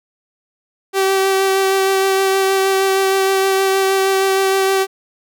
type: tone with vibrato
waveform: sawtooth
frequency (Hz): 385.8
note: G4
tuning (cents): -28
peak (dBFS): -9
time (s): 0.93-4.87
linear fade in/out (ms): 50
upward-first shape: sine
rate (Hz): 6.4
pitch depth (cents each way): 12
effects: none